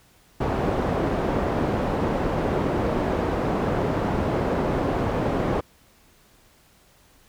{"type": "low-pass noise", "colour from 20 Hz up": "white", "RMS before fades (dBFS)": -24, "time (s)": [0.4, 5.61], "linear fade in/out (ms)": 10, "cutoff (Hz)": 590, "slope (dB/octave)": 12, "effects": ["pink hiss -57 dBFS RMS until 7.28 s"]}